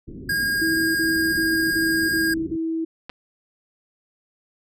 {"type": "low-pass noise", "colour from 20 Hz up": "white", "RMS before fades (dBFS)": -36, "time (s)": [0.07, 2.57], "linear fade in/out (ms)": 10, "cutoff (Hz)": 370, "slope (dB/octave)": 48}
{"type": "tone with vibrato", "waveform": "square", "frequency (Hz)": 1625, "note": "G#6", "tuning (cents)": -38, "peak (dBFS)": -21, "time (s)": [0.29, 2.34], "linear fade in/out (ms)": 5, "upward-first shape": "sine", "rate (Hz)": 17, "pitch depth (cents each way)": 9}
{"type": "tone bursts", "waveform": "sine", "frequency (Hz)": 325.1, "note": "E4", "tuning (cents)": -24, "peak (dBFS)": -22, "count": 6, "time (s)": [0.61, 2.85], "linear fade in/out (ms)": 10, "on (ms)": 340, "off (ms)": 40}
{"type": "clicks", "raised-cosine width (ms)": 0.3, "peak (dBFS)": -20, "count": 2, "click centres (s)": [3.095, 3.099]}
{"effects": []}